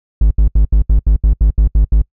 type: tone bursts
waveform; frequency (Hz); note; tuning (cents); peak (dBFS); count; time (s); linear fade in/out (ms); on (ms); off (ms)
triangle; 51.91; G#1; 0; -4; 11; 0.21-2.019; 5; 99; 72
effects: noise-tail reverb RT60 0.1 s tail -26 dB re dry